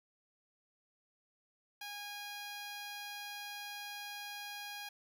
10% pulse tone, 820 Hz, G#5, 22 cents flat, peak -35 dBFS, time 1.81-4.89 s, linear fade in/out 5 ms, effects none

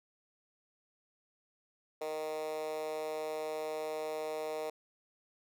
10% pulse tone with high-pass filter, 155.3 Hz, D#3, 3 cents flat, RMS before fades -38 dBFS, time 2.01-4.7 s, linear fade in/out 5 ms, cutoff 520 Hz, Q 4.6, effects none

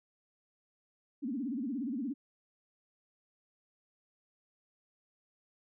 sine tone with vibrato, 256.8 Hz, C4, 32 cents flat, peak -33 dBFS, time 1.22-2.14 s, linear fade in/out 20 ms, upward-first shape sine, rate 17 Hz, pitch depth 240 cents each way, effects none

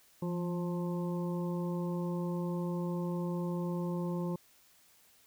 harmonic tone with a mistuned harmonic, 176.5 Hz, F3, 19 cents sharp, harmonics 1 / 2 / 3 / 5 / 6, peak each -33 / -39 / -43 / -47 / -49 dBFS, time 0.22-4.36 s, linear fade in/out 5 ms, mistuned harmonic 1, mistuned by -45 cents, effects white hiss -64 dBFS RMS until 5.26 s

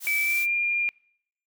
blue noise, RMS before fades -34 dBFS, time 0-0.47 s, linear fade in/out 50 ms
sine tone with pitch glide, 2307 to 2404 Hz, D7 to D7, -31 to +40 cents, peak -22 dBFS, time 0.07-0.89 s, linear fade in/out 0 ms, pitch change +71 cents, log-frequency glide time 0.2-0.54 s
effects noise-tail reverb RT60 0.7 s tail -26 dB re dry

